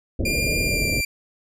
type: low-pass noise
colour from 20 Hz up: pink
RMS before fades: -25 dBFS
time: 0.19-1.01 s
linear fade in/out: 5 ms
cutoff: 640 Hz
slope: 96 dB/octave
type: tone with pitch glide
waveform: sawtooth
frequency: 2396 to 2364 Hz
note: D7 to D7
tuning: +34 to +11 cents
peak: -19 dBFS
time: 0.25-1.05 s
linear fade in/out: 5 ms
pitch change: -23 cents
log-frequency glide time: 0.61-0.87 s
effects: resampled to 32000 Hz